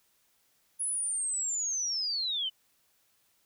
sine linear sweep, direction down, 10450 to 2963 Hz, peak -29 dBFS, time 0.79-2.5 s, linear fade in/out 20 ms, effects white hiss -70 dBFS RMS until 3.45 s

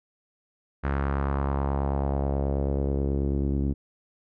sawtooth tone with low-pass filter sweep, 69.3 Hz, C#2, in tune, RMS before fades -26 dBFS, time 0.83-3.74 s, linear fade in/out 20 ms, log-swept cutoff 1600 to 280 Hz, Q 2.1, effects none

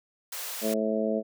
white high-pass noise, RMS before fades -36 dBFS, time 0.32-0.74 s, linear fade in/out 5 ms, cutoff 440 Hz, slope 48 dB/octave
harmonic tone, 109.1 Hz, A2, 14 cents flat, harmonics 2 / 3 / 4 / 5 / 6, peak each -29 / -35 / -31 / -31 / -31 dBFS, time 0.61-1.23 s, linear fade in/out 50 ms
effects none

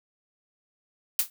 blue noise with exponential decay, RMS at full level -18 dBFS, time 1.19-1.3 s, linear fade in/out 1 ms, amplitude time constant 23 ms, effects none

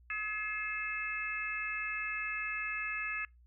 harmonic tone with a mistuned harmonic, 425 Hz, G#4, 40 cents sharp, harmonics 3 / 4 / 5 / 6, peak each -43 / -39 / -40 / -38 dBFS, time 0.1-3.25 s, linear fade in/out 2 ms, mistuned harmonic 6, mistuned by +40 cents, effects noise-tail reverb RT60 0.2 s tail -26 dB re dry + added 60 Hz sine -58 dBFS peak until 3.46 s

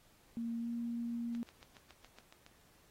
sine tone with pitch glide, 231.8 to 235 Hz, A#3 to A#3, -10 to +14 cents, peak -36 dBFS, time 0.37-1.43 s, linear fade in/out 0 ms, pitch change +24 cents, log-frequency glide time 0.58-0.7 s
click train, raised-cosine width 0.2 ms, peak -36 dBFS, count 9, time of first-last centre 1.35-2.464 s, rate 7.18 Hz
effects pink hiss -67 dBFS RMS until 2.9 s + AAC 48 kbps

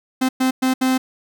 45% pulse tone bursts at uneven times, 259.2 Hz, C4, 16 cents flat, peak -15 dBFS, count 4, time 0.21-0.29 / 0.4-0.51 / 0.62-0.74 / 0.81-0.98 s, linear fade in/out 10 ms, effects none

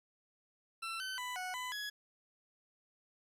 20% pulse tone with pitch steps, 1343 / 1526 / 995 / 736 / 1002 / 1679 Hz, E6 / G6 / B5 / F#5 / B5 / G#6, +32 / -47 / +13 / -9 / +25 / +18 cents, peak -34 dBFS, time 0.82-1.9 s, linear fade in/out 10 ms, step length 180 ms, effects low-pass 12000 Hz 12 dB/octave + 11-bit

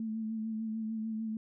sine tone with vibrato, 220.8 Hz, A3, 6 cents sharp, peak -33 dBFS, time 0-1.37 s, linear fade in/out 2 ms, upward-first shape sine, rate 6.7 Hz, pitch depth 29 cents each way, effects none

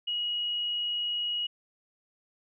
sine tone, 2900 Hz, F#7, 35 cents flat, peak -28 dBFS, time 0.07-1.47 s, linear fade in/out 10 ms, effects none

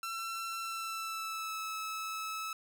sawtooth tone with pitch glide, 1347 to 1301.1 Hz, E6 to E6, +37 to -23 cents, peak -33 dBFS, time 0.03-2.53 s, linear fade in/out 2 ms, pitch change -60 cents, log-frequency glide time 0.58-1.61 s, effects none

